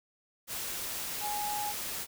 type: tone in noise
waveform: sine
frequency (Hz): 832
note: G#5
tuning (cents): +3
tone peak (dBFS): -33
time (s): 1.2-1.74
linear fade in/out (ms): 50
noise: white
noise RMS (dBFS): -37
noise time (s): 0.47-2.07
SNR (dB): +1
effects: none